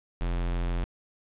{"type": "tone", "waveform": "square", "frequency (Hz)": 43.36, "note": "F1", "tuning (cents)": -12, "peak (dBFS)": -27, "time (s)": [0.21, 0.84], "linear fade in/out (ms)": 0, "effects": ["resampled to 8000 Hz", "9-bit"]}